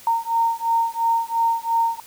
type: beating tone pair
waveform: sine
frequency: 918 / 920.9 Hz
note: A#5 / A#5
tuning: -27 / -21 cents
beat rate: 2.9 Hz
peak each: -21 dBFS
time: 0.07-2 s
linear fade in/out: 2 ms
effects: white hiss -45 dBFS RMS until 2.06 s